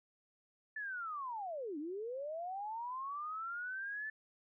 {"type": "linear two-way sweep", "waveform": "sine", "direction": "down then up", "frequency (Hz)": [1760, 281.6, 1760], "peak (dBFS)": -39, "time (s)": [0.76, 4.1], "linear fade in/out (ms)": 5, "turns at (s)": 1.78, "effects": []}